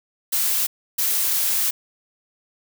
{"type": "noise bursts at uneven times", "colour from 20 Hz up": "blue", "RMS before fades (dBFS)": -21, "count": 2, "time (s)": [[0.32, 0.67], [0.98, 1.71]], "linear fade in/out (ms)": 10, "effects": []}